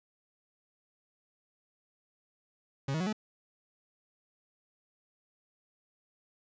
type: tone with pitch steps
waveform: 40% pulse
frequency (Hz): 136.8 / 158.97 / 184.73 / 214.7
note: C#3 / D#3 / F#3 / A3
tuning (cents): -23 / +38 / -3 / -42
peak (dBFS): -29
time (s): 2.88-3.128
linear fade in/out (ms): 5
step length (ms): 62
effects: resampled to 16000 Hz + 11-bit